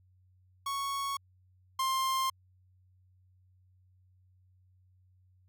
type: tone pair in turn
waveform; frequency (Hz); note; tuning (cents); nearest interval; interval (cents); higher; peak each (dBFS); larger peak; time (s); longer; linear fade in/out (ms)
45% pulse; 1108 / 1055.2; C#6 / C6; -1 / +14; minor second; 85; first; -32 / -28; second; 0.66-1.17 / 1.79-2.3; neither; 5
effects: added 92 Hz sine -62 dBFS peak until 5.48 s